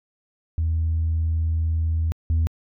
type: tone pair in turn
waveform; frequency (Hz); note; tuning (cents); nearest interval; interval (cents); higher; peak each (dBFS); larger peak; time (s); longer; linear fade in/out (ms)
sine; 81 / 81; E2 / E2; -30 / -30; unison; 0; neither; -18 / -15; second; 0.58-2.12 / 2.3-2.47; first; 0
effects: tanh soft clip ceiling -16 dBFS